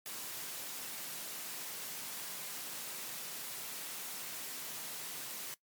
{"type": "high-pass noise", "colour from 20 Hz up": "white", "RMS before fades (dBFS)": -43, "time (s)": [0.06, 5.54], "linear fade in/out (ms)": 0, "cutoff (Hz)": 120, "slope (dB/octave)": 48, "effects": ["noise-tail reverb RT60 0.1 s tail -19 dB re dry", "MP3 96 kbps"]}